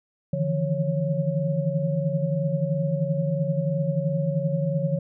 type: tone cluster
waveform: sine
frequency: 146.7 / 159.3 / 169.7 / 552 Hz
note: D3 / D#3 / F3 / C#5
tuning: -2 / +41 / -49 / -7 cents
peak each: -26 / -29 / -27 / -28 dBFS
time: 0.33-4.99 s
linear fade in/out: 5 ms
effects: none